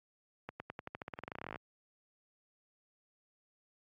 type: accelerating click train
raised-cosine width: 0.5 ms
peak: -26 dBFS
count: 23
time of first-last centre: 0.49-1.559 s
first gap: 110 ms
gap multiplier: 0.91
effects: high-pass 80 Hz 12 dB/octave + AAC 64 kbps